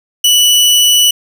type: tone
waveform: sawtooth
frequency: 2959 Hz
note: F#7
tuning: 1 cent flat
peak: -3 dBFS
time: 0.24-1.11 s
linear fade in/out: 5 ms
effects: none